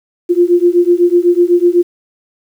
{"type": "beating tone pair", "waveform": "sine", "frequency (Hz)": [346.5, 354.5], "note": ["F4", "F4"], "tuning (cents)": [-14, 26], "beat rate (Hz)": 8, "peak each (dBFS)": -10, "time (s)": [0.29, 1.83], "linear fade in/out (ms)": 20, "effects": ["7-bit"]}